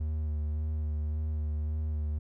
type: tone with vibrato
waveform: triangle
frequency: 76.2 Hz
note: D#2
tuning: 36 cents flat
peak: -27 dBFS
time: 0-2.19 s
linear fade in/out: 10 ms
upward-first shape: sine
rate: 1.8 Hz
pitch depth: 29 cents each way
effects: none